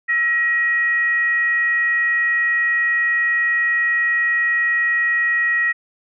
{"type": "tone with frequency modulation", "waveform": "sine", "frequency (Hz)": 1900, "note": "A#6", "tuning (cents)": 33, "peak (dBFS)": -15, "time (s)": [0.08, 5.73], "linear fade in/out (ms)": 20, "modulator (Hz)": 570, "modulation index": 0.3, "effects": []}